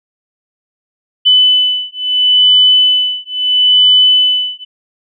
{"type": "beating tone pair", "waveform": "sine", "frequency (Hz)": [3000, 3000.75], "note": ["F#7", "F#7"], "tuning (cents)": [23, 24], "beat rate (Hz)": 0.75, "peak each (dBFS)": -10, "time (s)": [1.25, 4.65], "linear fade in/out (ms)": 20, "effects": []}